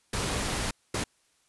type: noise bursts at uneven times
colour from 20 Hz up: pink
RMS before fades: -30 dBFS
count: 2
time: 0.13-0.71 / 0.94-1.04 s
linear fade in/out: 5 ms
effects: white hiss -68 dBFS RMS until 1.48 s + resampled to 24000 Hz